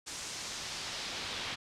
brown noise with band-pass filter sweep, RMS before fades -40 dBFS, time 0.06-1.56 s, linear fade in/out 20 ms, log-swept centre 7100 to 3500 Hz, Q 1.3, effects low-pass 11000 Hz 12 dB/octave

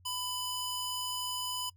square tone with high-pass filter, 997 Hz, B5, 16 cents sharp, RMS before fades -36 dBFS, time 0.05-1.7 s, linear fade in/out 10 ms, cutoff 2100 Hz, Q 0.69, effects noise-tail reverb RT60 0.1 s tail -26 dB re dry + added 90 Hz sine -58 dBFS peak until 1.76 s

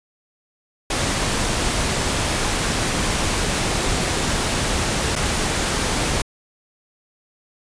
pink noise with dropouts, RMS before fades -21 dBFS, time 0.9-6.22 s, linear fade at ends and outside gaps 5 ms, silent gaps 5.155-5.16 s, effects resampled to 22050 Hz

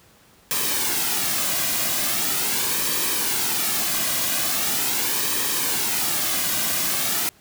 white noise with flanger, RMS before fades -23 dBFS, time 0.51-7.29 s, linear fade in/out 0 ms, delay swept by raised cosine 1.4 to 2.27 ms, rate 0.41 Hz, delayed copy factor -0.5, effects pink hiss -54 dBFS RMS until 7.4 s + high-pass 60 Hz 12 dB/octave

